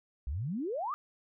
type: exponential sweep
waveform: sine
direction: up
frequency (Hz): 59 to 1273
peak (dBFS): -32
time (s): 0.27-0.94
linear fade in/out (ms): 0
effects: none